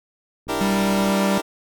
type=click train; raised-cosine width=3 ms; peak=-27 dBFS; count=40; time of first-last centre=0.47-1.101 s; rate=61.8 Hz
type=chord; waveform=20% pulse; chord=E half-diminished seventh; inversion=third; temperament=equal; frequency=293.7 / 329.6 / 392 / 466.2 Hz; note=D4 / E4 / G4 / Bb4; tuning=0 / 0 / 0 / 0 cents; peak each=-23 dBFS; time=0.48-1.42 s; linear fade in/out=20 ms
type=tone; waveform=square; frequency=196 Hz; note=G3; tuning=in tune; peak=-20 dBFS; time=0.61-1.38 s; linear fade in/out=0 ms
effects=none